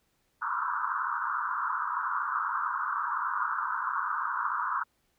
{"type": "band-pass noise", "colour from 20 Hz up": "pink", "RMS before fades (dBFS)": -31, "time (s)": [0.41, 4.84], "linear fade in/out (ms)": 20, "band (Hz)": [960, 1500], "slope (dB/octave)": 96, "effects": ["pink hiss -73 dBFS RMS until 5.18 s"]}